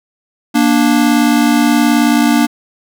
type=tone pair together; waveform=square; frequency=234.9 / 293.7 Hz; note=A#3 / D4; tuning=+13 / 0 cents; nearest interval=major third; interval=387 cents; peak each=-12 dBFS; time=0.54-2.47 s; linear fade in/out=20 ms; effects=none